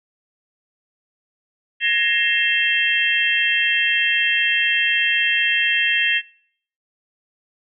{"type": "tone cluster", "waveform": "sine", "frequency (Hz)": [1691, 1856, 2117, 2692, 3197], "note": ["G#6", "A#6", "C7", "E7", "G7"], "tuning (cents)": [31, -8, 20, 36, 33], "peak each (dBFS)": [-27, -21, -26, -20, -22], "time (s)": [1.8, 6.22], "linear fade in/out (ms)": 50, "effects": ["noise-tail reverb RT60 0.6 s tail -22 dB re dry"]}